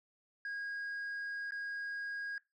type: tone with dropouts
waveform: sine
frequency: 1637 Hz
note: G#6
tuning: 25 cents flat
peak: -35 dBFS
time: 0.45-2.38 s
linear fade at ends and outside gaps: 2 ms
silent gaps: 1.508-1.52 s
effects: noise-tail reverb RT60 0.2 s tail -20 dB re dry + tanh soft clip ceiling -37 dBFS